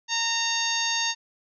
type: harmonic tone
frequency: 920 Hz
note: A#5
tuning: 23 cents flat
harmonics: 1 / 2 / 3 / 4 / 5 / 6 / 7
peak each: -32 / -31 / -32 / -30 / -30 / -35 / -30 dBFS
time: 0.08-1.15 s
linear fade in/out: 50 ms
effects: none